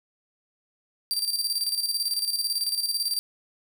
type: tone with tremolo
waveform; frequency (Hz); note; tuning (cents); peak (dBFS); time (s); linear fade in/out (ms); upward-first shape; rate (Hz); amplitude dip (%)
sawtooth; 4699; D8; 0; -20; 1.11-3.19; 0; square; 18; 60
effects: none